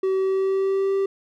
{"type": "tone with pitch glide", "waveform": "triangle", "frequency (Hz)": [381, 390.8], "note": ["G4", "G4"], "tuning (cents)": [-49, -5], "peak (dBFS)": -17, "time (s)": [0.03, 1.06], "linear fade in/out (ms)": 5, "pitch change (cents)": 44, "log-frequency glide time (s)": [0.14, 0.94], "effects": []}